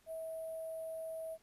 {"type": "tone with sample-and-hold", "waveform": "sine", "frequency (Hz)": 646, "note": "E5", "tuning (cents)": -35, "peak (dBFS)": -40, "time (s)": [0.06, 1.38], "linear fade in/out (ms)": 50, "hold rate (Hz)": 11025, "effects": ["pink hiss -70 dBFS RMS until 1.42 s", "resampled to 32000 Hz"]}